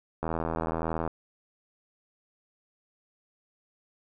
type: click train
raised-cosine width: 1 ms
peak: -16 dBFS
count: 70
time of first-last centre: 0.23-1.077 s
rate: 81.5 Hz
effects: none